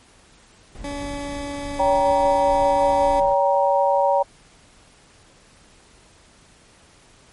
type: noise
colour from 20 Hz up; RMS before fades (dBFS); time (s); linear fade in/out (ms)
brown; -35; 0.75-3.34; 0
type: tone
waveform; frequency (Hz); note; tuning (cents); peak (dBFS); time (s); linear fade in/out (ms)
20% pulse; 284.9; C#4; +48; -23; 0.84-3.2; 2
type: chord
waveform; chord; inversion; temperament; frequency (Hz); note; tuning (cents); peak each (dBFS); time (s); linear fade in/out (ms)
sine; G diminished; second; just; 564.5 / 784 / 940.8; Db5 / G5 / Bb5; +31 / 0 / +16; -18 / -21 / -20; 1.79-4.23; 10
effects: pink hiss -52 dBFS RMS until 7.32 s + MP3 48 kbps